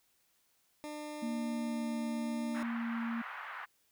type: tone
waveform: 20% pulse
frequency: 300 Hz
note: D4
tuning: 37 cents sharp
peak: -36 dBFS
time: 0.84-2.63 s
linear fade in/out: 0 ms
type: tone with vibrato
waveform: sine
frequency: 232.6 Hz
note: A#3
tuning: 4 cents flat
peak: -34 dBFS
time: 1.22-3.22 s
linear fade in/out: 10 ms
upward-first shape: sine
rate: 0.95 Hz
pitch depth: 9 cents each way
type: band-pass noise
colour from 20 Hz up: white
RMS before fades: -44 dBFS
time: 2.54-3.66 s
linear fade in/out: 20 ms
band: 900 to 1800 Hz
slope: 24 dB/octave
effects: white hiss -73 dBFS RMS until 3.91 s